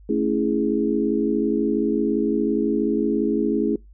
sine chord, A major seventh, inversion none, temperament equal, 220 / 277.2 / 329.6 / 415.3 Hz, A3 / C#4 / E4 / G#4, 0 / 0 / 0 / 0 cents, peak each -24 dBFS, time 0.09-3.76 s, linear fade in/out 5 ms, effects noise-tail reverb RT60 0.2 s tail -25 dB re dry + added 50 Hz sine -44 dBFS peak until 3.93 s

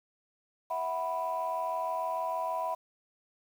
sine chord, E suspended second, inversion none, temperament equal with one note detuned, 653.6 / 740 / 987.8 Hz, E5 / F#5 / B5, -15 / 0 / 0 cents, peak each -34 / -36 / -32 dBFS, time 0.7-2.75 s, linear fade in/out 10 ms, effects tanh soft clip ceiling -23 dBFS + 9-bit

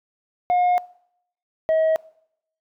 sine tone pair in turn, 717 / 638.1 Hz, F5 / D#5, +45 / +44 cents, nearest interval major second, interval 201 cents, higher first, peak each -13 dBFS, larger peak neither, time 0.5-0.78 / 1.69-1.96 s, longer first, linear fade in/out 0 ms, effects noise-tail reverb RT60 0.7 s tail -24 dB re dry + tanh soft clip ceiling -15 dBFS

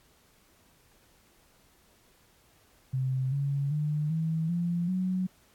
sine tone with pitch steps, 130.81 / 140.2 / 150.26 / 161.05 / 172.6 / 184.99 Hz, C3 / C#3 / D3 / E3 / F3 / F#3, 0 / +20 / +40 / -40 / -20 / 0 cents, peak -26 dBFS, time 2.93-5.27 s, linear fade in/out 10 ms, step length 390 ms, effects pink hiss -63 dBFS RMS until 5.54 s + AAC 64 kbps

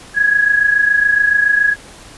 sine tone pair together, 1661.2 / 1688.3 Hz, G#6 / G#6, 0 / +28 cents, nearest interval unison, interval 28 cents, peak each -11 / -16 dBFS, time 0.14-1.76 s, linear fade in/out 50 ms, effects pink hiss -38 dBFS RMS until 2.17 s + resampled to 24000 Hz

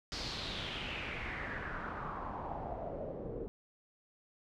pink noise with low-pass filter sweep, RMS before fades -41 dBFS, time 0.12-3.48 s, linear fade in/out 0 ms, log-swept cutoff 5000 to 420 Hz, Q 4, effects none

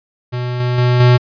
square tone with level steps, 123.47 Hz, B2, in tune, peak -19 / -15 / -11 / -7 dBFS, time 0.32-1.18 s, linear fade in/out 20 ms, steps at 0.6 / 0.78 / 1 s, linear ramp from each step 2 ms, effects resampled to 11025 Hz

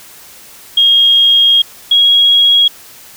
sine tone pair in turn, 3258 / 3305 Hz, G#7 / G#7, -34 / -9 cents, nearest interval unison, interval 25 cents, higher second, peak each -5 dBFS, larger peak neither, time 0.77-1.62 / 1.91-2.68 s, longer first, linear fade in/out 5 ms, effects white hiss -37 dBFS RMS until 3.16 s

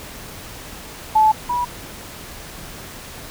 sine tone pair in turn, 867 / 973.2 Hz, A5 / B5, -26 / -26 cents, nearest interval major second, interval 200 cents, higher second, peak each -10 / -18 dBFS, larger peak first, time 1.15-1.32 / 1.49-1.65 s, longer first, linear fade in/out 10 ms, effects pink hiss -36 dBFS RMS until 3.3 s

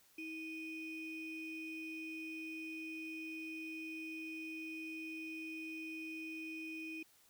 triangle ring-modulated tone, 1400 Hz, F6, 4 cents sharp, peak -38 dBFS, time 0.18-7.03 s, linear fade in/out 5 ms, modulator 1080 Hz, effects white hiss -68 dBFS RMS until 7.29 s

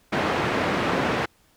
pink band-pass noise, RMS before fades -24 dBFS, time 0.12-1.26 s, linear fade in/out 10 ms, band 180 to 2200 Hz, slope 12 dB/octave, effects pink hiss -61 dBFS RMS until 1.56 s

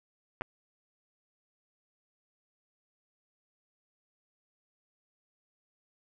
clicks, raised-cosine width 0.5 ms, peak -19 dBFS, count 2, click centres 0.411 / 0.419 s, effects none

